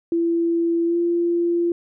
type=tone with pitch glide; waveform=sine; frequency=336.6 to 343.3 Hz; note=E4 to F4; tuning=+36 to -30 cents; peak=-17 dBFS; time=0.12-1.72 s; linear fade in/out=2 ms; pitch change=+34 cents; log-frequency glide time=0.85-0.97 s; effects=none